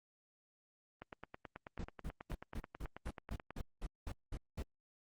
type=click train; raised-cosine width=0.5 ms; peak=-31 dBFS; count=24; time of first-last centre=1.02-3.506 s; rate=9.25 Hz
type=noise bursts; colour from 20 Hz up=brown; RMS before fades=-41 dBFS; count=12; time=1.79-4.626 s; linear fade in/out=5 ms; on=53 ms; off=200 ms
effects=Opus 24 kbps